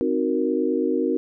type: chord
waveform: sine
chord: C half-diminished seventh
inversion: none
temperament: equal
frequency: 261.6 / 311.1 / 370 / 466.2 Hz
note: C4 / Eb4 / Gb4 / Bb4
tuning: 0 / 0 / 0 / 0 cents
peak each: -25 dBFS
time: 0.01-1.17 s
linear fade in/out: 0 ms
effects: none